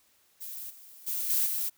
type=noise with level steps; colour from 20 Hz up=violet; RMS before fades=-40 / -51 / -32 / -26 / -31 dBFS; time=0.4-1.7 s; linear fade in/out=20 ms; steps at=0.69 / 1.06 / 1.29 / 1.45 s; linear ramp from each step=20 ms; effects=white hiss -66 dBFS RMS until 1.77 s